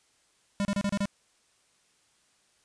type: tone bursts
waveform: square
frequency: 201 Hz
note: G3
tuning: 44 cents sharp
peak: -26 dBFS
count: 6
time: 0.6-1.055 s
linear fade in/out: 0 ms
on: 50 ms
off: 31 ms
effects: white hiss -67 dBFS RMS until 2.64 s + resampled to 22050 Hz